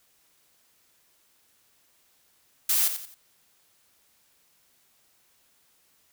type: noise with echo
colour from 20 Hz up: blue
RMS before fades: -23 dBFS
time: 2.69-2.88 s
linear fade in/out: 5 ms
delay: 88 ms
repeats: 3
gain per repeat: -9 dB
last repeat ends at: 3.144 s
effects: white hiss -65 dBFS RMS until 6.12 s